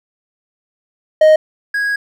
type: tone pair in turn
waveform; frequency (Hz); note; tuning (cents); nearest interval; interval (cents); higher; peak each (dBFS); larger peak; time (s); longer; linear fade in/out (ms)
triangle; 622.3 / 1651.8; D#5 / G#6; 0 / -10; octave + perfect fourth; 1690; second; -3 / -13; first; 1.21-1.36 / 1.74-1.96; second; 5
effects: none